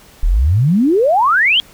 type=exponential sweep; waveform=sine; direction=up; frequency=34.65 to 3322 Hz; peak=-9 dBFS; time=0.23-1.6 s; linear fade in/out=0 ms; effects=pink hiss -44 dBFS RMS until 1.73 s